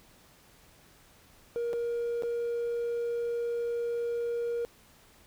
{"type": "tone with dropouts", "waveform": "triangle", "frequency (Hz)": 471.9, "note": "A#4", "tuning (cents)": 21, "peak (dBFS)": -26, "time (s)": [1.56, 4.65], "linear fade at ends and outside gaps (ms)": 0, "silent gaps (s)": [[1.731, 1.736], [2.223, 2.234]], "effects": ["tanh soft clip ceiling -24 dBFS", "pink hiss -59 dBFS RMS until 5.26 s"]}